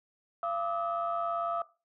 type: tone cluster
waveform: sine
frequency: 683 / 1185 / 1283 Hz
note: F5 / D6 / E6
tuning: -39 / +15 / -47 cents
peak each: -32 / -36 / -34 dBFS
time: 0.43-1.62 s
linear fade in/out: 2 ms
effects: noise-tail reverb RT60 0.3 s tail -18 dB re dry + tanh soft clip ceiling -21 dBFS